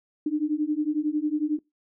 sine beating tone pair, 296.2 / 307.2 Hz, D4 / D#4, +15 / -22 cents, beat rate 11 Hz, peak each -26 dBFS, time 0.26-1.59 s, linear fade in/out 5 ms, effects noise-tail reverb RT60 0.2 s tail -23 dB re dry

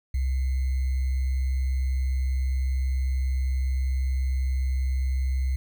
sine tone with sample-and-hold, 65.2 Hz, C2, 5 cents flat, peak -22 dBFS, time 0.14-5.56 s, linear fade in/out 5 ms, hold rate 2100 Hz, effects none

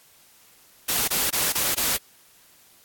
white noise bursts, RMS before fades -23 dBFS, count 5, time 0.88-1.972 s, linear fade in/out 10 ms, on 200 ms, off 23 ms, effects white hiss -55 dBFS RMS until 2.84 s + AAC 64 kbps

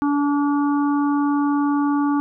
harmonic tone, 287.6 Hz, D4, 36 cents flat, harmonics 1 / 3 / 4 / 5, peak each -17 / -27 / -28 / -35 dBFS, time 0.02-2.2 s, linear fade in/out 0 ms, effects none

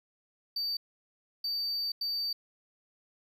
triangle tone bursts at uneven times, 4613 Hz, D8, 32 cents flat, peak -29 dBFS, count 3, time 0.56-0.77 / 1.44-1.92 / 2.01-2.33 s, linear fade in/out 5 ms, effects none

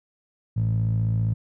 15% pulse tone with band-pass filter, 55.2 Hz, A1, 6 cents sharp, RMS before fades -23 dBFS, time 0.56-1.34 s, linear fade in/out 10 ms, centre 120 Hz, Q 4.8, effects none

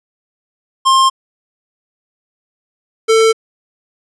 square tone pair in turn, 1061 / 446.1 Hz, C6 / A4, +24 / +24 cents, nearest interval octave + minor third, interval 1500 cents, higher first, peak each -8 dBFS, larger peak neither, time 0.85-1.1 / 3.08-3.33 s, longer neither, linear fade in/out 20 ms, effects resampled to 22050 Hz

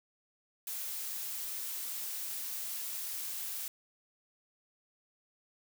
blue noise, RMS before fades -39 dBFS, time 0.67-3.68 s, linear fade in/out 2 ms, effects none

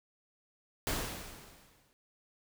pink noise with exponential decay, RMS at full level -32 dBFS, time 0.87-1.93 s, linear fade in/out 0 ms, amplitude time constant 230 ms, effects none

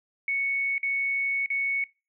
sine tone with dropouts, 2217 Hz, C#7, in tune, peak -24 dBFS, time 0.28-1.84 s, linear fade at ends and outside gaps 2 ms, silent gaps 0.781-0.83 / 1.461-1.502 s, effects noise-tail reverb RT60 0.3 s tail -24 dB re dry

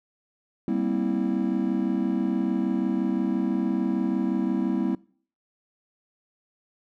triangle chord, C dominant seventh, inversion second, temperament just, 196.22 / 235.5 / 261.6 / 327 Hz, G3 / Bb3 / C4 / E4, +2 / +18 / 0 / -14 cents, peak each -26 dBFS, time 0.68-4.95 s, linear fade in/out 2 ms, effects noise-tail reverb RT60 0.5 s tail -23 dB re dry + tanh soft clip ceiling -10 dBFS

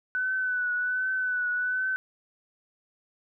sine tone with vibrato, 1497 Hz, F#6, 20 cents sharp, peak -25 dBFS, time 0.15-1.96 s, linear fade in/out 0 ms, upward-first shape triangle, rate 1.3 Hz, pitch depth 40 cents each way, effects none

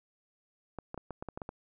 clicks, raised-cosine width 1 ms, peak -25 dBFS, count 9, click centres 0.787 / 0.944 / 0.977 / 1.107 / 1.225 / 1.287 / 1.375 / 1.418 / 1.491 s, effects none

